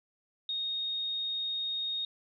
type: tone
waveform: sine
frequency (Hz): 3719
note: A#7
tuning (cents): -5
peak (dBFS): -31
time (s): 0.49-2.05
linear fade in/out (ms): 2
effects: none